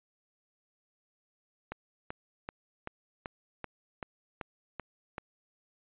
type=click train; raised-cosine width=0.5 ms; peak=-22 dBFS; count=10; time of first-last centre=1.72-5.182 s; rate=2.6 Hz; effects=resampled to 8000 Hz